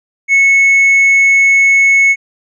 sine tone with tanh clipping, 2200 Hz, C#7, 14 cents flat, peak -6 dBFS, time 0.28-2.16 s, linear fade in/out 50 ms, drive 2 dB, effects none

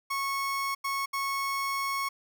30% pulse tone bursts at uneven times, 1100 Hz, C#6, 14 cents flat, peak -26 dBFS, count 3, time 0.1-0.75 / 0.84-1.06 / 1.13-2.09 s, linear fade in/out 10 ms, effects none

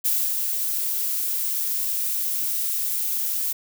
violet noise with ADSR envelope, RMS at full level -21 dBFS, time 0.04-3.53 s, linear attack 18 ms, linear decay 270 ms, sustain -4 dB, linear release 8 ms, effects none

